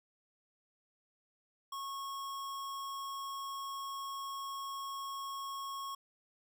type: tone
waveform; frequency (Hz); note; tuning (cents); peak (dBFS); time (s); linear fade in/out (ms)
square; 1096; C#6; -20; -40; 1.72-5.95; 5
effects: none